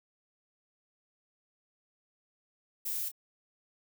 violet noise with echo, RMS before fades -35 dBFS, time 2.85-3.09 s, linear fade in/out 10 ms, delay 27 ms, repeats 1, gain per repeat -9 dB, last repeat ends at 3.117 s, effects none

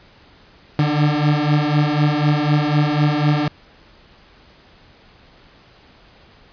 30% pulse beating tone pair, 146.83 / 150.83 Hz, D3 / D3, 0 / +47 cents, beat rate 4 Hz, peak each -15 dBFS, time 0.79-3.48 s, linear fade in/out 2 ms, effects pink hiss -49 dBFS RMS until 6.52 s + resampled to 11025 Hz

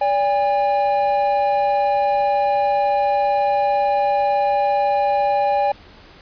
triangle tone pair together, 576 / 810 Hz, D5 / G#5, -34 / -43 cents, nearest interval tritone, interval 591 cents, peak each -18 / -15 dBFS, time 0.01-5.72 s, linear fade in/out 5 ms, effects pink hiss -45 dBFS RMS until 6.21 s + resampled to 11025 Hz

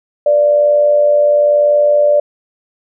sine tone with amplitude modulation, 587.3 Hz, D5, in tune, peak -5 dBFS, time 0.26-2.2 s, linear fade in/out 5 ms, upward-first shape sine, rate 101 Hz, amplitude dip 45%, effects none

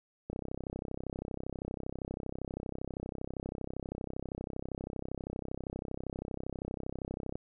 click train, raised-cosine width 2 ms, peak -24 dBFS, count 231, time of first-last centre 0.3-7.355 s, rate 32.6 Hz, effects none

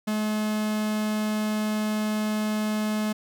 45% pulse tone, 213.7 Hz, G#3, 50 cents sharp, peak -24 dBFS, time 0.07-3.13 s, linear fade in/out 10 ms, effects none

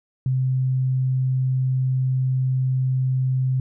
sine tone, 130 Hz, C3, 11 cents flat, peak -18 dBFS, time 0.26-3.6 s, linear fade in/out 2 ms, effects none

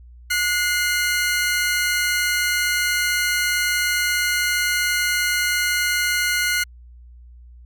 sawtooth tone pair together, 1453.8 / 2093 Hz, F#6 / C7, -31 / 0 cents, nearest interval tritone, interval 631 cents, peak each -18 dBFS, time 0.3-6.64 s, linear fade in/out 10 ms, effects added 60 Hz sine -41 dBFS peak until 7.65 s

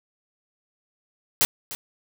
white noise with echo, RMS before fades -19 dBFS, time 1.41-1.45 s, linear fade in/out 0 ms, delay 300 ms, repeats 1, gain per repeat -15 dB, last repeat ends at 1.75 s, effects none

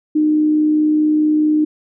sine tone with amplitude modulation, 305.3 Hz, D#4, 33 cents flat, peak -10 dBFS, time 0.15-1.65 s, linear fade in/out 10 ms, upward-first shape sine, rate 64.7 Hz, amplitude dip 25%, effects none

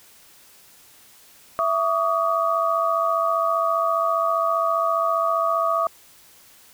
sine tone cluster, 663 / 1141 / 1236 Hz, E5 / C#6 / D#6, +10 / +50 / -12 cents, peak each -23 dBFS, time 1.59-5.87 s, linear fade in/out 0 ms, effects white hiss -51 dBFS RMS until 6.73 s

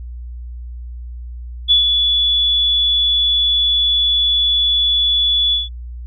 sine tone with ADSR envelope, 3430 Hz, A7, 45 cents flat, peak -7 dBFS, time 1.68-5.69 s, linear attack 31 ms, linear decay 120 ms, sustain -5 dB, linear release 160 ms, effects added 60 Hz sine -27 dBFS peak until 6.06 s

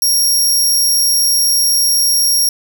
20% pulse tone, 5588 Hz, F8, in tune, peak -5 dBFS, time 0.02-2.49 s, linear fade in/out 2 ms, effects none

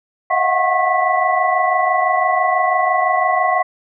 sine tone cluster, 639 / 718 / 744 / 1089 / 1975 Hz, D#5 / F5 / F#5 / C#6 / B6, +46 / +48 / +9 / -31 / 0 cents, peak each -22 / -19 / -19 / -18 / -22 dBFS, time 0.3-3.63 s, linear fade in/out 10 ms, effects none

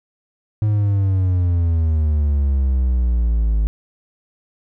triangle exponential sweep, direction down, 107.6 to 52.3 Hz, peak -12 dBFS, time 0.62-3.67 s, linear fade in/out 0 ms, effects none

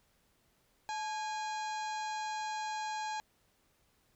harmonic tone with a mistuned harmonic, 820 Hz, G#5, 22 cents flat, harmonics 1 / 2 / 3 / 4 / 5 / 6 / 7 / 8 / 9, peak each -36 / -45 / -49 / -53 / -49 / -57 / -56 / -53 / -56 dBFS, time 0.89-3.2 s, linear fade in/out 0 ms, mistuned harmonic 1, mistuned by +84 cents, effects pink hiss -72 dBFS RMS until 4.15 s

